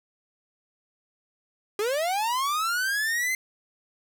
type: linear sweep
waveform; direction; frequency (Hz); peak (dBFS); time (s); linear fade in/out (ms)
45% pulse; up; 396.3 to 2085; -24; 1.79-3.35; 2
effects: none